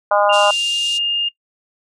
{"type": "harmonic tone", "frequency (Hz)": 204.4, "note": "G#3", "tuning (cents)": -27, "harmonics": [3, 4, 5, 6, 7], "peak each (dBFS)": [-15, -17, -19, -21, -22], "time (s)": [0.11, 0.51], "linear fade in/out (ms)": 5}
{"type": "tone with pitch glide", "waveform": "sine", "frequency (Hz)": [2794, 2822], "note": ["F7", "F7"], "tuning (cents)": [0, 17], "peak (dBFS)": -16, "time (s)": [0.29, 1.29], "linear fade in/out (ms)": 10, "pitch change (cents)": 17, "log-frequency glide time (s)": [0.44, 0.95]}
{"type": "band-pass noise", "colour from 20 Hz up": "white", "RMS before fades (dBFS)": -30, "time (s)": [0.32, 0.99], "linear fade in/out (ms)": 20, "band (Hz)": [2900, 8800], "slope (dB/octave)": 48}
{"effects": ["noise-tail reverb RT60 0.1 s tail -21 dB re dry"]}